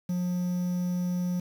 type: tone with quantisation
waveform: triangle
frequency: 178.7 Hz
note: F3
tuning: 40 cents sharp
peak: -24 dBFS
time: 0.09-1.4 s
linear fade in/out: 5 ms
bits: 8
effects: none